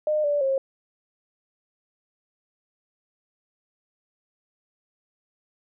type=tone with pitch steps; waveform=sine; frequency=609 / 582 / 538 Hz; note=D#5 / D5 / C5; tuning=-37 / -16 / +48 cents; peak=-20 dBFS; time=0.07-0.58 s; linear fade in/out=2 ms; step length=170 ms; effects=none